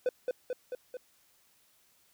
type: tone with echo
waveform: triangle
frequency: 502 Hz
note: B4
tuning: 28 cents sharp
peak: -23 dBFS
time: 0.06-0.09 s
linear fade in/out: 2 ms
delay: 220 ms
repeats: 4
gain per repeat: -3 dB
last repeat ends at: 0.97 s
effects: white hiss -67 dBFS RMS until 2.13 s